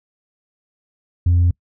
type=tone with tanh clipping; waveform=sine; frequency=87.3 Hz; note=F2; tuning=in tune; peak=-12 dBFS; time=1.26-1.51 s; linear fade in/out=5 ms; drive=1 dB; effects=noise-tail reverb RT60 0.1 s tail -25 dB re dry